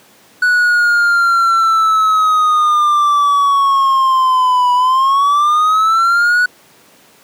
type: linear two-way sweep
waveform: triangle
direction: down then up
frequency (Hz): 1480 to 981 to 1480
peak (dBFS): -7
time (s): 0.42-6.46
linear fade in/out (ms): 5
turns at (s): 4.73
effects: pink hiss -46 dBFS RMS until 7.23 s + high-pass 200 Hz 12 dB/octave